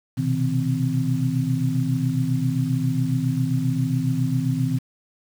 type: tone cluster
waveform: sine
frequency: 124.1 / 131.5 / 159.9 / 258.3 Hz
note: B2 / C3 / D#3 / C4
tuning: +9 / +9 / +48 / -22 cents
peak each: -25 dBFS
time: 0.17-4.79 s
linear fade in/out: 20 ms
effects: 7-bit